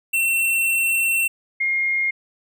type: tone pair in turn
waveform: square / sine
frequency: 2706 / 2134 Hz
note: E7 / C7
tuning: +45 / +34 cents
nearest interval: major third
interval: 411 cents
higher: first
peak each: -18 dBFS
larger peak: neither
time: 0.13-1.28 / 1.6-2.11 s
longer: first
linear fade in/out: 10 ms
effects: none